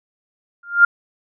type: tone with exponential growth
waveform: sine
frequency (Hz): 1400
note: F6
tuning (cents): +4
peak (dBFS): -3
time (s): 0.63-0.85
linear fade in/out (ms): 5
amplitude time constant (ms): 46
effects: none